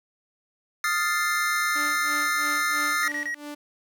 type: chord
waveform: square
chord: F dominant seventh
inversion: third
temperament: equal with one note detuned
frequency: 1244.5 / 1392.9 / 1760 / 2093 Hz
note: Eb6 / F6 / A6 / C7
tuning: 0 / -5 / 0 / 0 cents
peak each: -29 dBFS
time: 0.84-3.08 s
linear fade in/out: 2 ms
type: tone with tremolo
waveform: sawtooth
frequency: 293.7 Hz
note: D4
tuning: in tune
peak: -30 dBFS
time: 1.75-3.55 s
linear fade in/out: 10 ms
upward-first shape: sine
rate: 3 Hz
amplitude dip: 90%
type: tone bursts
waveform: triangle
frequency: 1901 Hz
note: A#6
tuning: 33 cents sharp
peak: -25 dBFS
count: 3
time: 3.03-3.344 s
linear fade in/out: 0 ms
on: 88 ms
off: 25 ms
effects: none